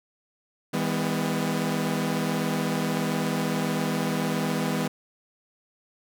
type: tone cluster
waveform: sawtooth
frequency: 161.3 / 202.8 / 250.1 Hz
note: E3 / G#3 / B3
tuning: -37 / -41 / +22 cents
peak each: -25 dBFS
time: 0.73-4.88 s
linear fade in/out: 10 ms
effects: none